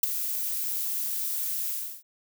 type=noise with ADSR envelope; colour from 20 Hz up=violet; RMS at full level=-18 dBFS; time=0.03-2.03 s; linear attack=5 ms; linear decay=13 ms; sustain=-12 dB; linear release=330 ms; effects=none